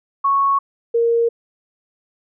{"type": "tone pair in turn", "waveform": "sine", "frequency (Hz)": [1106, 465.6], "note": ["C#6", "A#4"], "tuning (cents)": [-4, -2], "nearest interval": "octave + minor third", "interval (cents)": 1498, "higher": "first", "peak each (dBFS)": -13, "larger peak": "neither", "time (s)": [[0.24, 0.59], [0.94, 1.29]], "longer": "neither", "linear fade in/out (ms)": 10, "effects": []}